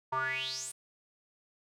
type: tone with band-pass filter sweep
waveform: square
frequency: 130.9 Hz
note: C3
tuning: 1 cent sharp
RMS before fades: -35 dBFS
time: 0.12-0.72 s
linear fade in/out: 10 ms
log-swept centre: 950 to 9700 Hz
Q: 9
effects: none